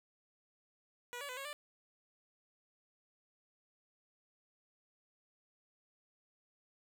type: tone with pitch steps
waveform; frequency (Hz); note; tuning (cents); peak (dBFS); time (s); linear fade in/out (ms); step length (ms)
10% pulse; 486 / 569 / 504 / 548 / 590; B4 / C#5 / B4 / C#5 / D5; -28 / +45 / +35 / -20 / +8; -34; 1.13-1.53; 0; 80
effects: none